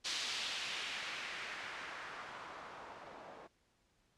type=noise with low-pass filter sweep; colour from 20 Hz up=blue; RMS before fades=-44 dBFS; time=0.04-3.48 s; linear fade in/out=20 ms; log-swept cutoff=4300 to 670 Hz; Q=1.3; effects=pink hiss -75 dBFS RMS until 4.17 s + low-pass 8000 Hz 12 dB/octave